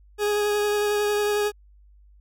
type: tone with vibrato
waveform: 40% pulse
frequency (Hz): 415.3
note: G#4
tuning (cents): 0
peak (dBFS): -20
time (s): 0.18-1.52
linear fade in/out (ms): 50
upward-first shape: sine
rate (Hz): 11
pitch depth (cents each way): 12
effects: added 50 Hz sine -50 dBFS peak until 2.2 s